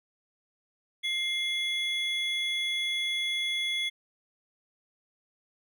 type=tone pair together; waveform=triangle; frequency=2109 / 3387 Hz; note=C7 / G#7; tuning=+13 / +33 cents; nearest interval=minor sixth; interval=820 cents; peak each=-30 / -28 dBFS; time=1.03-3.9 s; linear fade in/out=20 ms; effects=none